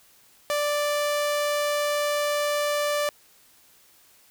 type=tone; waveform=sawtooth; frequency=587.3 Hz; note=D5; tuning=in tune; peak=-19 dBFS; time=0.5-3.09 s; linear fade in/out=0 ms; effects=white hiss -57 dBFS RMS until 4.3 s